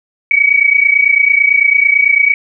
sine tone pair together, 2248 / 2277 Hz, C#7 / C#7, +24 / +46 cents, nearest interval unison, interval 22 cents, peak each -10 dBFS, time 0.31-2.34 s, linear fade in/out 2 ms, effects none

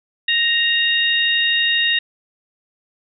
harmonic tone, 932.3 Hz, A#5, in tune, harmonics 2 / 3 / 4, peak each -19 / -19 / -19 dBFS, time 0.28-1.99 s, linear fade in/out 5 ms, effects none

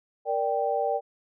sine chord, G minor, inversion first, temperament equal, 466.2 / 587.3 / 784 Hz, Bb4 / D5 / G5, 0 / 0 / 0 cents, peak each -29 / -28 / -27 dBFS, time 0.25-1.01 s, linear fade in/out 50 ms, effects none

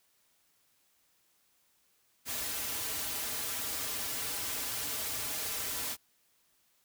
white noise with comb filter, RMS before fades -36 dBFS, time 2.25-5.97 s, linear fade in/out 50 ms, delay 5.5 ms, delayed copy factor -0.8, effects white hiss -71 dBFS RMS until 6.84 s

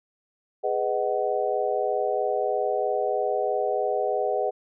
sine chord, G# minor seventh, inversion none, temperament just, 415.3 / 498.4 / 623 / 747.5 Hz, G#4 / B4 / D#5 / F#5, 0 / +16 / +2 / +17 cents, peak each -28 dBFS, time 0.63-4.51 s, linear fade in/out 20 ms, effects none

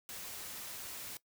white noise, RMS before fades -45 dBFS, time 0.09-1.17 s, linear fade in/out 0 ms, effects noise-tail reverb RT60 0.1 s tail -19 dB re dry

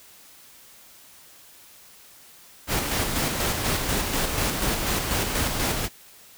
pink noise with tremolo, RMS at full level -24 dBFS, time 2.67-5.89 s, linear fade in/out 50 ms, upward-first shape square, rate 4.1 Hz, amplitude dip 35%, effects white hiss -50 dBFS RMS until 6.37 s

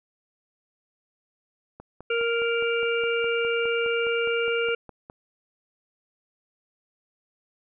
click train, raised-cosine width 1 ms, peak -27 dBFS, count 17, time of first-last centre 1.8-5.099 s, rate 4.85 Hz
harmonic tone, 466.2 Hz, A#4, in tune, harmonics 1 / 3 / 5 / 6, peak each -24 / -29 / -31 / -32 dBFS, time 2.1-4.75 s, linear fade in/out 5 ms
effects none

